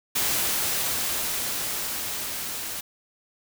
white noise with level ramp, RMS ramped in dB -24 to -33 dBFS, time 0.15-2.81 s, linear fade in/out 10 ms, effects none

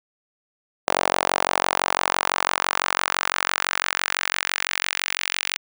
sawtooth tone with high-pass filter sweep, 45.94 Hz, F#1, 12 cents flat, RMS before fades -24 dBFS, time 0.87-5.57 s, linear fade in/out 10 ms, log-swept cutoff 660 to 2400 Hz, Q 1.6, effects none

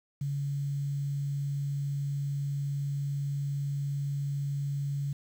sine tone with quantisation, 141.2 Hz, C#3, 32 cents sharp, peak -29 dBFS, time 0.21-5.13 s, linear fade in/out 5 ms, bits 9, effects none

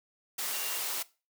sine tone in noise, 2780 Hz, F7, 9 cents flat, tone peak -41 dBFS, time 0.53-0.78 s, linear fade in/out 10 ms, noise white, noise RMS -34 dBFS, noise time 0.38-1.03 s, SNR -10 dB, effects noise-tail reverb RT60 0.3 s tail -19 dB re dry + high-pass 400 Hz 12 dB/octave

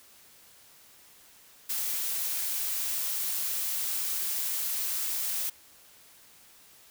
blue noise, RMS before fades -31 dBFS, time 1.69-5.5 s, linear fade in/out 10 ms, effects white hiss -56 dBFS RMS until 6.9 s

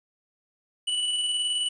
square tone with tremolo, 2960 Hz, F#7, in tune, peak -24 dBFS, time 0.87-1.69 s, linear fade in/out 10 ms, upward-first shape square, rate 19 Hz, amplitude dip 25%, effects resampled to 24000 Hz + 10-bit

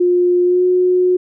sine tone with pitch glide, 355.8 to 363.5 Hz, F4 to F#4, +32 to -31 cents, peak -10 dBFS, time 0-1.17 s, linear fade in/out 10 ms, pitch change +37 cents, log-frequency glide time 0.44-0.64 s, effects none

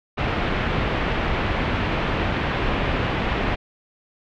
pink low-pass noise, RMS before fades -23 dBFS, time 0.17-3.56 s, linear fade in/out 20 ms, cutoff 3000 Hz, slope 24 dB/octave, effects none

